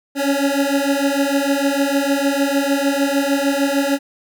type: beating tone pair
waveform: 25% pulse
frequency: 275.6 / 282.2 Hz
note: C#4 / C#4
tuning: -10 / +31 cents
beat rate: 6.6 Hz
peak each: -15 dBFS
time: 0.15-3.99 s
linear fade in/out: 50 ms
effects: none